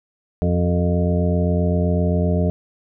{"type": "harmonic tone with a mistuned harmonic", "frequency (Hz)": 87.7, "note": "F2", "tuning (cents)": 8, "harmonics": [1, 2, 3, 4, 5, 7, 8], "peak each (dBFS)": [-19, -20, -28, -31, -26, -26, -36], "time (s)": [0.42, 2.5], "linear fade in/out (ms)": 0, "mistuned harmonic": 4, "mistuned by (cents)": 46, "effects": []}